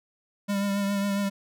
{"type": "tone with vibrato", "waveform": "square", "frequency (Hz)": 200, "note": "G3", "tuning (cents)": 35, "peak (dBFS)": -25, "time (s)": [0.48, 1.3], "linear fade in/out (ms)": 20, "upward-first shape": "triangle", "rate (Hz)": 7.3, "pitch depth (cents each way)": 31, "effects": []}